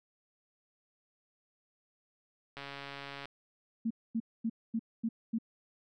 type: click train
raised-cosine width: 0.3 ms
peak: -27 dBFS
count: 97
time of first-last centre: 2.57-3.256 s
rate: 140 Hz
type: tone bursts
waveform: sine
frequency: 226.7 Hz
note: A#3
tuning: 48 cents flat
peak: -29 dBFS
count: 6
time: 3.85-5.386 s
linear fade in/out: 10 ms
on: 56 ms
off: 240 ms
effects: none